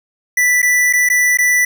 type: tone with dropouts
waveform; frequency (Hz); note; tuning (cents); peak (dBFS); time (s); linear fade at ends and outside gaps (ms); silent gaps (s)
square; 1975.5; B6; 0; -11; 0.37-1.65; 5; 0.619-0.627 / 0.928-0.934 / 1.089-1.099 / 1.373-1.386
effects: none